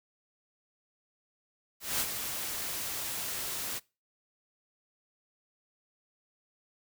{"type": "noise with ADSR envelope", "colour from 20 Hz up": "white", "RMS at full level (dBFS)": -29, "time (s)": [1.8, 3.8], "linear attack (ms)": 200, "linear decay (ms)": 54, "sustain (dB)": -7, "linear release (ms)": 29, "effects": ["noise-tail reverb RT60 0.3 s tail -24 dB re dry"]}